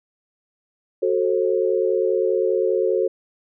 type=chord; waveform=sine; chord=F# diminished; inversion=none; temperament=equal with one note detuned; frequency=370 / 440 / 534.9 Hz; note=F#4 / A4 / C5; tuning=0 / 0 / +38 cents; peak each=-21 / -21 / -23 dBFS; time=1.02-3.08 s; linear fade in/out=10 ms; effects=none